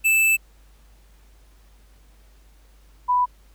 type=tone pair in turn; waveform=square / sine; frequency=2637 / 990.1 Hz; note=E7 / B5; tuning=0 / +4 cents; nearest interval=octave + perfect fourth; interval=1696 cents; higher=first; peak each=-16 dBFS; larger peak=neither; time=0.04-0.37 / 3.08-3.26 s; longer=first; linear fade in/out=20 ms; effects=added 50 Hz sine -50 dBFS peak until 3.54 s + pink hiss -60 dBFS RMS until 3.54 s